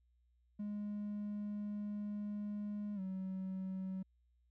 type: tone with pitch glide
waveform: triangle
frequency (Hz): 207.2 to 188.91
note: G#3 to F#3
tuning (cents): -4 to +36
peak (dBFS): -36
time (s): 0.59-4.03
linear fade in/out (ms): 10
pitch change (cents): -160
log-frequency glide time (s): 2.95-3
effects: tanh soft clip ceiling -33 dBFS + added 60 Hz sine -70 dBFS peak until 4.5 s